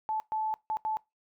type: tone bursts at uneven times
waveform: sine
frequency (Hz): 870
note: A5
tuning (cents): -20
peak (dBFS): -28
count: 4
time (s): 0.09-0.2 / 0.32-0.54 / 0.7-0.77 / 0.85-0.97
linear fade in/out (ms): 0
effects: noise-tail reverb RT60 0.2 s tail -22 dB re dry